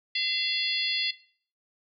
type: harmonic tone with a mistuned harmonic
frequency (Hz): 682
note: F5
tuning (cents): -41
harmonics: 3 / 4 / 5 / 6 / 7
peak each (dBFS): -32 / -32 / -32 / -32 / -32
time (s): 0.15-1.11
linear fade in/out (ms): 5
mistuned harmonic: 6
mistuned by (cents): +73
effects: noise-tail reverb RT60 0.5 s tail -18 dB re dry